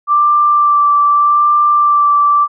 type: tone with vibrato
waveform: sine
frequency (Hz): 1174.7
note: D6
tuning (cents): 0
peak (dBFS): -7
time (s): 0.07-2.48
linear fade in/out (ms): 50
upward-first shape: sine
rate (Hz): 0.82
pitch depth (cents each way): 14
effects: none